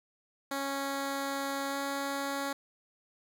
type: tone with pitch glide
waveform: 10% pulse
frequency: 276.1 to 278 Hz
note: C#4 to C#4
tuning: -7 to +5 cents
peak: -24 dBFS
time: 0.51-2.53 s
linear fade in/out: 5 ms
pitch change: +12 cents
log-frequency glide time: 1.7-1.75 s
effects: none